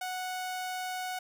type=tone; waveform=sawtooth; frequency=738 Hz; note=F#5; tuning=5 cents flat; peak=-30 dBFS; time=0.01-1.19 s; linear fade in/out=5 ms; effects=none